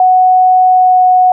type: tone with pitch glide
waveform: sine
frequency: 740 to 735.7 Hz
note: F#5 to F#5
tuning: 0 to -10 cents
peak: -4 dBFS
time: 0-1.32 s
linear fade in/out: 2 ms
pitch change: -10 cents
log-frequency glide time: 0.66-1.03 s
effects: none